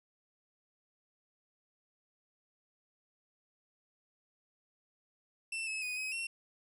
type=tone with pitch steps; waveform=40% pulse; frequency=2676 / 2588 / 2487 / 2535 / 2721 Hz; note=E7 / E7 / D#7 / D#7 / F7; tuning=+25 / -32 / -1 / +32 / -46 cents; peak=-35 dBFS; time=5.52-6.27 s; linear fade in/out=5 ms; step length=150 ms; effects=resampled to 32000 Hz